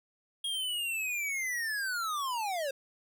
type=linear sweep; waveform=square; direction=down; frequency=3279 to 523.3 Hz; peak=-32 dBFS; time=0.44-2.71 s; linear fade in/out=5 ms; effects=none